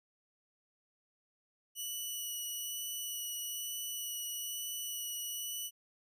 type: tone with vibrato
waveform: 10% pulse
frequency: 2947 Hz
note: F#7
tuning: 8 cents flat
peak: -30 dBFS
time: 1.75-5.71 s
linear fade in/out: 50 ms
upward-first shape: sine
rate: 1.1 Hz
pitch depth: 11 cents each way
effects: none